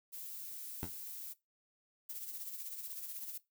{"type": "noise", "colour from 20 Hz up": "violet", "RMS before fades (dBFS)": -46, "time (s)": [0.12, 1.34], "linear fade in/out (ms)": 20}
{"type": "tone with exponential decay", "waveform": "15% pulse", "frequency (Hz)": 87.31, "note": "F2", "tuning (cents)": 0, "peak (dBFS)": -29, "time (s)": [0.83, 0.93], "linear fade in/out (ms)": 0, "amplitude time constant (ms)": 21}
{"type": "noise with tremolo", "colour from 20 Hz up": "violet", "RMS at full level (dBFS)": -42, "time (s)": [2.09, 3.38], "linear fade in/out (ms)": 5, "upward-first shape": "triangle", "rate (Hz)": 16, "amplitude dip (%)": 60}
{"effects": ["noise-tail reverb RT60 0.2 s tail -19 dB re dry"]}